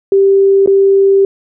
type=tone with dropouts; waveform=sine; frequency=392 Hz; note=G4; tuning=in tune; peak=-5 dBFS; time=0.12-1.25 s; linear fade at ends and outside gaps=2 ms; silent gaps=0.661-0.674 s; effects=none